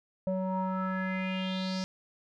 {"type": "tone with low-pass filter sweep", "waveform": "square", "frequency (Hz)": 187.6, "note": "F#3", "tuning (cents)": 24, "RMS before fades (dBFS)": -32, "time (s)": [0.27, 1.84], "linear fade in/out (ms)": 0, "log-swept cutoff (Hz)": [610, 5400], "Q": 5.1, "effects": []}